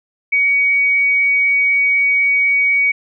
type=tone; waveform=sine; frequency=2252 Hz; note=C#7; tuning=27 cents sharp; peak=-11 dBFS; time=0.32-2.92 s; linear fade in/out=10 ms; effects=none